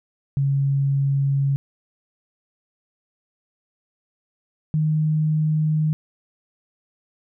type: tone pair in turn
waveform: sine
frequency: 138.59 / 154.72 Hz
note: C#3 / D#3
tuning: 0 / -9 cents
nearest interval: major second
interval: 191 cents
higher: second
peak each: -17 dBFS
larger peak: neither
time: 0.37-1.56 / 4.74-5.93 s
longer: neither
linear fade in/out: 0 ms
effects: none